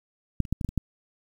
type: clicks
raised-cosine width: 5 ms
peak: -9 / -28 / -12 / -17 / -16 / -20 / -12 dBFS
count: 7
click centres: 0.403 / 0.452 / 0.526 / 0.612 / 0.647 / 0.69 / 0.777 s
effects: 8-bit